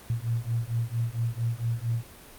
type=beating tone pair; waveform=sine; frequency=114.4 / 118.8 Hz; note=A#2 / A#2; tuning=-32 / +33 cents; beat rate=4.4 Hz; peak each=-29 dBFS; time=0.1-2.03 s; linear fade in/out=0 ms; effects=pink hiss -48 dBFS RMS until 2.38 s + Opus 32 kbps